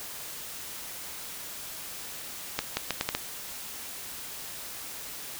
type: accelerating click train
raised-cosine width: 0.2 ms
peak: -9 dBFS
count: 6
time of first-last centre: 2.59-3.15 s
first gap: 180 ms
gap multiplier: 0.76
effects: white hiss -40 dBFS RMS until 5.39 s